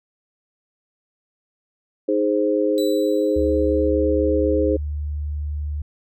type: chord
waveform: sine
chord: Ab major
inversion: second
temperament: equal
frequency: 311.1 / 415.3 / 523.3 Hz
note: Eb4 / Ab4 / C5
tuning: 0 / 0 / 0 cents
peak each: -21 dBFS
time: 2.08-4.77 s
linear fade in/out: 10 ms
type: tone with exponential decay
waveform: sawtooth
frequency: 3956 Hz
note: B7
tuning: 2 cents sharp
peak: -27 dBFS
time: 2.78-3.89 s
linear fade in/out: 0 ms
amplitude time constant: 240 ms
type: tone with pitch glide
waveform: sine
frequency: 73.42 to 74.02 Hz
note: D2 to D2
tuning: 0 to +14 cents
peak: -23 dBFS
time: 3.36-5.82 s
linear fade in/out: 5 ms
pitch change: +14 cents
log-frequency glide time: 3.85-4.53 s
effects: none